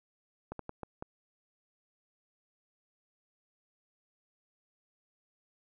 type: slowing click train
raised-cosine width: 1 ms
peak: -25 dBFS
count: 5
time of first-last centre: 0.52-1.025 s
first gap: 73 ms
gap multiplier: 1.38
effects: none